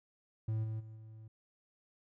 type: tone with level steps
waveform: triangle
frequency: 110 Hz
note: A2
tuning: in tune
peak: -30 / -34 / -45 / -47 dBFS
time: 0.48-1.28 s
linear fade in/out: 5 ms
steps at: 0.63 / 0.79 / 0.95 s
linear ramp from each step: 20 ms
effects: none